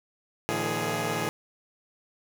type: tone cluster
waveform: 10% pulse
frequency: 113.3 / 152.7 / 170.4 / 417.1 Hz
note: A#2 / D#3 / F3 / G#4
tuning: -49 / -32 / -42 / +7 cents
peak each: -25 / -25 / -25 / -23 dBFS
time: 0.49-1.29 s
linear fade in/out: 0 ms
effects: none